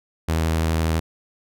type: tone with vibrato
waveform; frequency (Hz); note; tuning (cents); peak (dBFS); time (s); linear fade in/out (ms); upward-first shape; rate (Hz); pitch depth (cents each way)
sawtooth; 80.7; E2; -36; -15; 0.28-1; 10; sine; 12; 18
effects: none